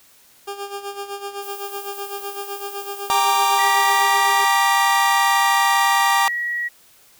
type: tone with tremolo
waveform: 20% pulse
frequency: 401.2 Hz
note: G4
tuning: 40 cents sharp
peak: -21 dBFS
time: 0.47-4.45 s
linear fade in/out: 10 ms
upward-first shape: sine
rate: 7.9 Hz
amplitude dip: 70%
type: noise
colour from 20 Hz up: violet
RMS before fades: -37 dBFS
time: 1.41-4.04 s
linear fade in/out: 20 ms
type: chord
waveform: 45% pulse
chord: G minor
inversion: none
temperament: equal with one note detuned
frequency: 794 / 932.3 / 1174.7 Hz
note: G5 / Bb5 / D6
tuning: +22 / 0 / 0 cents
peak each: -20 dBFS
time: 3.1-6.28 s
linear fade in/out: 0 ms
type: tone with pitch glide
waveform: sine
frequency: 1932 to 1915.3 Hz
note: B6 to A#6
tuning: -39 to +46 cents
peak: -21 dBFS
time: 3.58-6.69 s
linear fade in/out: 20 ms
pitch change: -15 cents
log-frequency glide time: 4.55-5.69 s
effects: white hiss -52 dBFS RMS until 7.19 s